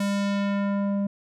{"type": "tone with low-pass filter sweep", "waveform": "square", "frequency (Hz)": 200.4, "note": "G3", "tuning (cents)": 38, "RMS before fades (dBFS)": -25, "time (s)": [0, 1.07], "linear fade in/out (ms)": 5, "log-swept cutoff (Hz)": [12000, 490], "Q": 0.86, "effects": []}